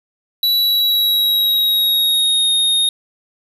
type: tone with pitch glide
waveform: square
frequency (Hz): 3933 to 3712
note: B7 to A#7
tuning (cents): -8 to -8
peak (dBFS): -13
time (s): 0.43-2.89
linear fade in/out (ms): 2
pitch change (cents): -100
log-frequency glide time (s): 0.57-2.52
effects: 8-bit